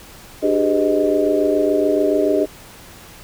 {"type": "tone cluster", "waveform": "sine", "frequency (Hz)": [297.1, 383.6, 410.6, 506, 619], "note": ["D4", "G4", "G#4", "B4", "D#5"], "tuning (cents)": [20, -37, -20, 42, -9], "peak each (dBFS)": [-20, -21, -19, -26, -19], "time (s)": [0.42, 2.46], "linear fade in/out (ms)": 20, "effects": ["pink hiss -41 dBFS RMS until 3.23 s"]}